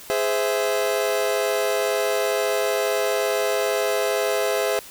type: chord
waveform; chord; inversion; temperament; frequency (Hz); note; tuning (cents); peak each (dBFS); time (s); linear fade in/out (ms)
40% pulse; Ab augmented; none; equal with one note detuned; 415.3 / 517.5 / 659.3; Ab4 / C5 / E5; 0 / -19 / 0; -24; 0.1-4.79; 0
effects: white hiss -42 dBFS RMS until 4.9 s